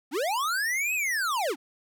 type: linear two-way sweep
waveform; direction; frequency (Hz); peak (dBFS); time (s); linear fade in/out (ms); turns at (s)
square; up then down; 233.9 to 2607 to 233.9; -26; 0.11-1.56; 50; 0.94
effects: none